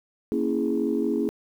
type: chord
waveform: sine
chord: A# half-diminished seventh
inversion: none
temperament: equal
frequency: 233.1 / 277.2 / 329.6 / 415.3 Hz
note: A#3 / C#4 / E4 / G#4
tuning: 0 / 0 / 0 / 0 cents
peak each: -27 dBFS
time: 0.32-1.29 s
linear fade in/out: 0 ms
effects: tanh soft clip ceiling -13 dBFS + 9-bit